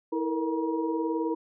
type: tone cluster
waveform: sine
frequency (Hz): 324.7 / 454.2 / 473.4 / 953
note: E4 / A#4 / A#4 / A#5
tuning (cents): -26 / -45 / +27 / +38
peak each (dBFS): -28 / -34 / -33 / -35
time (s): 0.12-1.35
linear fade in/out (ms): 10
effects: none